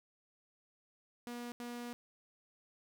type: tone bursts at uneven times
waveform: sawtooth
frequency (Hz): 240.6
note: B3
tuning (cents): -45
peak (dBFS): -38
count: 2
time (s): 1.27-1.52 / 1.6-1.93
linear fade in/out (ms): 0
effects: none